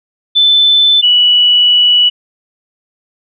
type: tone pair in turn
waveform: sine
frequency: 3520 / 2946 Hz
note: A7 / F#7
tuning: 0 / -8 cents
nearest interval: minor third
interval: 308 cents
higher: first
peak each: -5 dBFS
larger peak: neither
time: 0.35-1.02 / 1.02-2.1 s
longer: second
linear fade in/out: 20 ms
effects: none